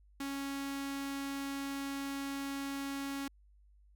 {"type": "tone with notch filter", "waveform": "sawtooth", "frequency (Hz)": 276.7, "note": "C#4", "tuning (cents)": -3, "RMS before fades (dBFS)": -39, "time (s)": [0.2, 3.28], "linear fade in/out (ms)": 5, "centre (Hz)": 600, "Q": 1.6, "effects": ["added 50 Hz sine -60 dBFS peak until 3.95 s"]}